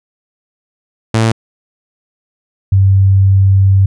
sawtooth / sine tone pair in turn, 112.1 / 96.93 Hz, A2 / G2, +33 / -19 cents, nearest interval minor third, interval 252 cents, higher first, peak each -5 dBFS, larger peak neither, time 1.14-1.32 / 2.72-3.86 s, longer second, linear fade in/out 5 ms, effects resampled to 22050 Hz

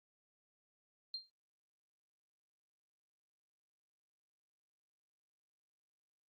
sine tone with exponential decay, 4186 Hz, C8, in tune, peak -36 dBFS, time 1.14-1.3 s, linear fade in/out 2 ms, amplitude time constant 33 ms, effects Opus 32 kbps

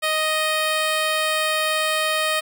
10% pulse tone, 623 Hz, D#5, 2 cents sharp, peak -11 dBFS, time 0.02-2.41 s, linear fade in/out 20 ms, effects none

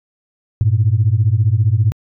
sine beating tone pair, 100 / 115 Hz, G2 / A#2, +35 / -23 cents, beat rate 15 Hz, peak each -13 dBFS, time 0.61-1.92 s, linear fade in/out 0 ms, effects tanh soft clip ceiling -4 dBFS

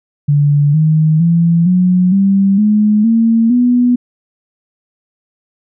sine tone with pitch steps, 145 / 156.31 / 168.5 / 181.64 / 195.8 / 211.1 / 227.5 / 245.3 Hz, D3 / D#3 / E3 / F#3 / G3 / G#3 / A#3 / B3, -22 / +8 / +38 / -32 / -2 / +29 / -42 / -12 cents, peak -7 dBFS, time 0.28-3.96 s, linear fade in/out 10 ms, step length 460 ms, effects none

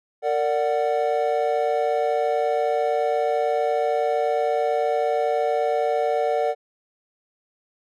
triangle chord, Bb augmented, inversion none, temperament equal with one note detuned, 458.4 / 587.3 / 740 Hz, Bb4 / D5 / F#5, -29 / 0 / 0 cents, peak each -22 dBFS, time 0.22-6.55 s, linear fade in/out 50 ms, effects none

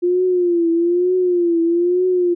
sine tone with vibrato, 350 Hz, F4, 4 cents sharp, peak -13 dBFS, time 0.02-2.35 s, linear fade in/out 20 ms, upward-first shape triangle, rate 1.1 Hz, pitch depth 97 cents each way, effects none

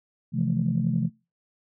sine chord, F major seventh, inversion second, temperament just, 130.96 / 163.7 / 174.61 / 218.3 Hz, C3 / E3 / F3 / A3, +2 / -12 / 0 / -13 cents, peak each -27 dBFS, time 0.32-1.1 s, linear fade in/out 50 ms, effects noise-tail reverb RT60 0.3 s tail -25 dB re dry + tanh soft clip ceiling -12 dBFS

